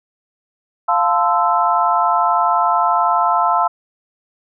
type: chord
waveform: sine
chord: F major seventh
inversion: none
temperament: equal with one note detuned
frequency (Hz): 698.5 / 880 / 1031.5 / 1318.5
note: F5 / A5 / C6 / E6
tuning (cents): 0 / 0 / -25 / 0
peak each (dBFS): -18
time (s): 0.88-3.68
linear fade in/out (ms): 10
effects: none

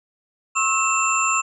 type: tone cluster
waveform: sine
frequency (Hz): 1084 / 1300 / 2684 / 7260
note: C#6 / E6 / E7 / A#8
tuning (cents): -39 / -24 / +31 / -47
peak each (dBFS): -23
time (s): 0.55-1.42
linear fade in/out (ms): 20
effects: none

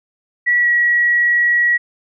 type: tone with pitch glide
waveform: sine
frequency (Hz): 1938 to 1919.1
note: B6 to A#6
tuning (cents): -33 to +50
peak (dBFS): -11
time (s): 0.46-1.78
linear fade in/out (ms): 20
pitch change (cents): -17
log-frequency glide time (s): 0.61-0.67
effects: none

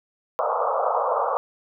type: band-pass noise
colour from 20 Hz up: pink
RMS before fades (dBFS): -23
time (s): 0.39-1.37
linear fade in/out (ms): 0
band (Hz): 470 to 1300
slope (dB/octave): 96
effects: none

